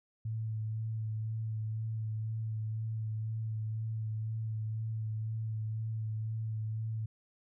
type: tone with vibrato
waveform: sine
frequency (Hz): 110.1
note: A2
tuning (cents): +2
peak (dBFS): -33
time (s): 0.25-7.06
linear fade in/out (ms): 5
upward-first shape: sine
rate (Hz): 2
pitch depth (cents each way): 18
effects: none